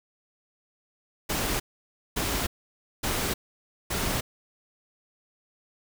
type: noise bursts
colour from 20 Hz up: pink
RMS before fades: -28 dBFS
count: 4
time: 1.29-4.21 s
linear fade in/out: 10 ms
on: 310 ms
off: 560 ms
effects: none